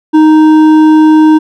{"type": "tone with hard clipping", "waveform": "triangle", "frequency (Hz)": 311.1, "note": "D#4", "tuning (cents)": 0, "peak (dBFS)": -3, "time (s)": [0.13, 1.39], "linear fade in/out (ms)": 20, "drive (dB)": 11, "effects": []}